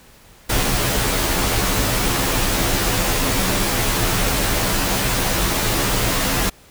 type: noise with comb filter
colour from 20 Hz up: pink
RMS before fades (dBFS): -19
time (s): 0.49-6.5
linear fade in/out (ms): 10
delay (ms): 13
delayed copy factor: -1
effects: pink hiss -48 dBFS RMS until 6.7 s